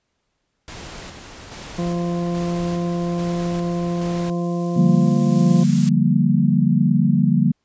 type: noise with tremolo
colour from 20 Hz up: pink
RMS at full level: -35 dBFS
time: 0.68-4.3 s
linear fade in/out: 0 ms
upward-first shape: square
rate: 1.2 Hz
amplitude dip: 35%
type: harmonic tone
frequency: 173.2 Hz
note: F3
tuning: 14 cents flat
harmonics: 1 / 2 / 3 / 4 / 6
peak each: -21 / -27 / -31 / -33 / -37 dBFS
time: 1.78-5.64 s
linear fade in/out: 10 ms
type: noise with exponential growth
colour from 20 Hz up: blue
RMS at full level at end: -27 dBFS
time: 2.44-5.89 s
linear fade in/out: 0 ms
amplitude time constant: 750 ms
type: chord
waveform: sine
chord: G minor seventh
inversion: second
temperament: equal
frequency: 146.83 / 174.61 / 196 / 233.1 Hz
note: D3 / F3 / G3 / Bb3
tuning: 0 / 0 / 0 / 0 cents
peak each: -19 dBFS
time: 4.76-7.52 s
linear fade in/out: 10 ms
effects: pink hiss -72 dBFS RMS until 7.64 s + resampled to 16000 Hz